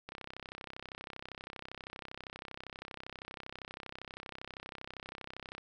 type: click train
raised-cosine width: 0.3 ms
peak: -27 dBFS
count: 180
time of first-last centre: 0.09-5.581 s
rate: 32.6 Hz
effects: none